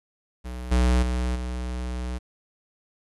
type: tone with level steps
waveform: square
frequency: 61.74 Hz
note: B1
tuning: in tune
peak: -32 / -18 / -24 / -29 dBFS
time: 0.44-2.19 s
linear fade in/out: 20 ms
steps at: 0.71 / 1.02 / 1.35 s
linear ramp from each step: 10 ms
effects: resampled to 24000 Hz + 9-bit